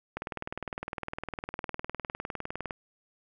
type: click train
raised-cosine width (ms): 0.5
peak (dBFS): -19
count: 51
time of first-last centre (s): 0.17-2.708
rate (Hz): 19.7
effects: none